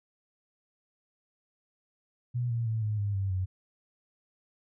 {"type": "tone with pitch steps", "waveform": "sine", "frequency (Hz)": [122, 116.63, 111.49, 106.58, 101.88, 97.39, 93.1], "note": ["B2", "A#2", "A2", "G#2", "G#2", "G2", "F#2"], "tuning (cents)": [-21, 1, 23, 45, -33, -11, 11], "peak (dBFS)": -27, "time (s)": [2.34, 3.46], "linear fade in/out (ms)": 20, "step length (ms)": 160, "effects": []}